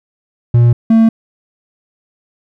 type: tone pair in turn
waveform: triangle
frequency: 119.3 / 224.7 Hz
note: A#2 / A3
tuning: +41 / +37 cents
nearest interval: major seventh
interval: 1096 cents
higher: second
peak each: -3 dBFS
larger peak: neither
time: 0.54-0.73 / 0.9-1.09 s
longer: neither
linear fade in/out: 5 ms
effects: none